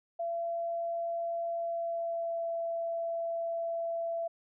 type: tone with pitch glide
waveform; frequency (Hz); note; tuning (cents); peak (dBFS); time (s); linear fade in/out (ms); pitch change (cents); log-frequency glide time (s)
sine; 677 to 670.4; E5 to E5; +46 to +29; -31; 0.19-4.28; 10; -17; 1.52-2.47
effects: none